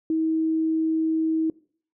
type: tone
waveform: sine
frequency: 320 Hz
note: D#4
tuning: 49 cents sharp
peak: -20 dBFS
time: 0.1-1.5 s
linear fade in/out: 2 ms
effects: noise-tail reverb RT60 0.5 s tail -22 dB re dry